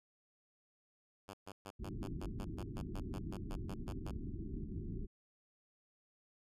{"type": "tone bursts", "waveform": "5% pulse", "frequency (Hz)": 98, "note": "G2", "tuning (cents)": 0, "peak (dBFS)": -36, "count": 16, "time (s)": [1.28, 4.11], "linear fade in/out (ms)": 5, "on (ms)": 55, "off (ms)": 130}
{"type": "low-pass noise", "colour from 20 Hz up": "pink", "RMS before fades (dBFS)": -43, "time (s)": [1.79, 5.07], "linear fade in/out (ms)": 20, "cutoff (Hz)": 390, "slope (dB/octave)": 96}
{"effects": ["resampled to 32000 Hz"]}